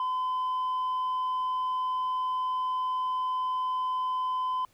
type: tone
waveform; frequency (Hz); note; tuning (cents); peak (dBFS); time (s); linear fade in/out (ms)
sine; 1018; C6; -48; -24; 0-4.65; 2
effects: tanh soft clip ceiling -26 dBFS + pink hiss -65 dBFS RMS until 4.73 s